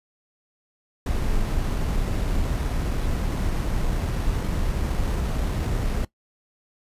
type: noise with sample-and-hold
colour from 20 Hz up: brown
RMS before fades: -24 dBFS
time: 1.06-6.05 s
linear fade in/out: 5 ms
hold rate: 7350 Hz
effects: noise-tail reverb RT60 0.1 s tail -19 dB re dry + resampled to 32000 Hz